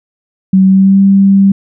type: tone with pitch glide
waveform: sine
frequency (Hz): 190 to 196.02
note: F#3 to G3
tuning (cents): +46 to 0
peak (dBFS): -3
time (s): 0.53-1.52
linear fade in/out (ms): 5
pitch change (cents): +54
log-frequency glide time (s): 0.65-1.01
effects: none